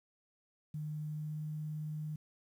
sine tone with pitch glide, 152 to 152.97 Hz, D#3 to D#3, -40 to -29 cents, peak -37 dBFS, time 0.74-2.16 s, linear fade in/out 5 ms, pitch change +11 cents, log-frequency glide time 1.08-1.4 s, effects 11-bit

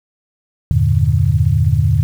sine chord, E half-diminished seventh, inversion none, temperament equal, 82.41 / 98 / 116.54 / 146.83 Hz, E2 / G2 / Bb2 / D3, 0 / 0 / 0 / 0 cents, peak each -16 dBFS, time 0.71-2.03 s, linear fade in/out 0 ms, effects 7-bit

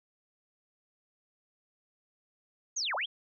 sine linear two-way sweep, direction down then up, 6790 to 523.3 to 3490 Hz, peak -30 dBFS, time 2.76-3.06 s, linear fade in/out 10 ms, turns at 2.95 s, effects none

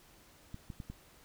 clicks, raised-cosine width 5 ms, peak -30 dBFS, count 4, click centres 0.544 / 0.702 / 0.802 / 0.9 s, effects pink hiss -61 dBFS RMS until 1.24 s

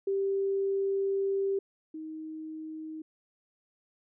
sine tone pair in turn, 392 / 314.4 Hz, G4 / D#4, 0 / +18 cents, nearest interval major third, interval 382 cents, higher first, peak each -26 / -37 dBFS, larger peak first, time 0.07-1.59 / 1.94-3.02 s, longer first, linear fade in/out 5 ms, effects none

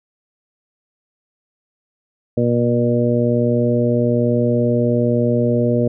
harmonic tone with a mistuned harmonic, 119.9 Hz, A#2, 49 cents sharp, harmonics 1 / 2 / 3 / 4 / 5, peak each -19 / -18 / -23 / -20 / -22 dBFS, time 2.37-5.88 s, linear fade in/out 5 ms, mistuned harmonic 1, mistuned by +16 cents, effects none

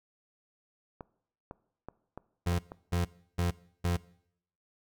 clicks, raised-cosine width 1 ms, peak -27 dBFS, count 6, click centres 1.008 / 1.511 / 1.886 / 2.176 / 2.524 / 2.719 s
30% pulse tone bursts, 87.31 Hz, F2, in tune, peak -24 dBFS, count 4, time 2.46-3.97 s, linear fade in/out 10 ms, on 130 ms, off 330 ms
effects noise-tail reverb RT60 0.7 s tail -21 dB re dry

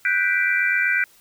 sine chord, G major seventh, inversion third, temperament equal, 1480 / 1568 / 1975.5 / 2349 Hz, F#6 / G6 / B6 / D7, 0 / 0 / 0 / 0 cents, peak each -23 dBFS, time 0.05-1.04 s, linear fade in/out 2 ms, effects white hiss -54 dBFS RMS until 1.2 s

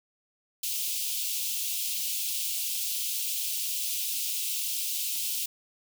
white high-pass noise, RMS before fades -31 dBFS, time 0.63-5.46 s, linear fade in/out 5 ms, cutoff 2600 Hz, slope 48 dB/octave, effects none

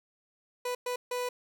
30% pulse tone bursts at uneven times, 494.4 Hz, B4, 2 cents sharp, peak -28 dBFS, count 3, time 0.65-0.75 / 0.86-0.96 / 1.11-1.29 s, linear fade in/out 5 ms, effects 11-bit

